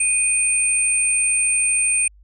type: tone pair together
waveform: sine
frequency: 2478 / 8831 Hz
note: D#7 / C#9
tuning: -8 / -8 cents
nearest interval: octave + minor seventh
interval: 2200 cents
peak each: -21 / -17 dBFS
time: 0-2.08 s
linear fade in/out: 5 ms
effects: added 50 Hz sine -46 dBFS peak until 2.23 s